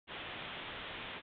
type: low-pass noise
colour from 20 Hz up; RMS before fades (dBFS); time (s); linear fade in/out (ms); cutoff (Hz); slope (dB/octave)
white; -45; 0.07-1.22; 50; 3600; 96
effects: none